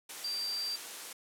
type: tone in noise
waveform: sine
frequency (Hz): 4699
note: D8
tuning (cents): 0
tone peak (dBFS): -33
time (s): 0.24-0.76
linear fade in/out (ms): 5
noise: white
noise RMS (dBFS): -43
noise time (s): 0.09-1.13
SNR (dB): +7
effects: high-pass 300 Hz 12 dB/octave + low-pass 12000 Hz 12 dB/octave